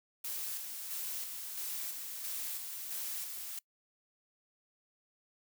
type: noise with tremolo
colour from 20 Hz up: blue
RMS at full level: -39 dBFS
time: 0.24-3.59 s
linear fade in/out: 5 ms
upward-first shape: square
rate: 1.5 Hz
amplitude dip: 35%
effects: noise-tail reverb RT60 0.1 s tail -24 dB re dry